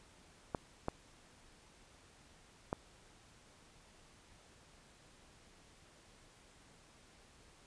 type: clicks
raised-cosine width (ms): 1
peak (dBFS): -21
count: 3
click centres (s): 0.548 / 0.884 / 2.729
effects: pink hiss -63 dBFS RMS until 7.66 s + resampled to 22050 Hz